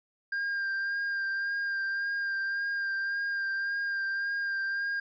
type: tone with vibrato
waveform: triangle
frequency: 1600 Hz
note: G6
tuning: 35 cents sharp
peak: -27 dBFS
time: 0.32-5 s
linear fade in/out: 5 ms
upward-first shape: sine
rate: 1.8 Hz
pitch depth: 21 cents each way
effects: resampled to 16000 Hz